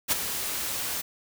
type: noise with ADSR envelope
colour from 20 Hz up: white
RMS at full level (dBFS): -21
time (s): 0.08-1.02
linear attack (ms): 40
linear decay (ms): 15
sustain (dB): -10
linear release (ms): 14
effects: none